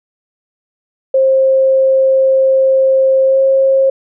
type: tone with pitch glide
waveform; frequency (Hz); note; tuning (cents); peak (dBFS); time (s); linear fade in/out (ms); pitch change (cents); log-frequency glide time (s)
sine; 531 to 536.5; C5 to C5; +25 to +43; -7; 1.14-3.9; 5; +18; 3.26-3.39
effects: none